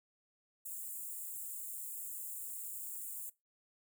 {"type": "high-pass noise", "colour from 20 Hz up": "white", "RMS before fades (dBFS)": -44, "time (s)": [0.65, 3.3], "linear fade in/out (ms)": 10, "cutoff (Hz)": 7100, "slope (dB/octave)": 96, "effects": ["noise-tail reverb RT60 0.2 s tail -20 dB re dry"]}